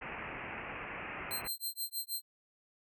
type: low-pass noise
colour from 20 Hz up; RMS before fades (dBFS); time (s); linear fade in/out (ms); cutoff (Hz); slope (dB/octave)
white; -43; 0.01-1.48; 10; 2700; 96
type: tone with tremolo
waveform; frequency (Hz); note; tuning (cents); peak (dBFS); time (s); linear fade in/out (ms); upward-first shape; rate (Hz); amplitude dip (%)
10% pulse; 4147; C8; -16; -27; 1.31-2.22; 0; sine; 6.3; 100
effects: none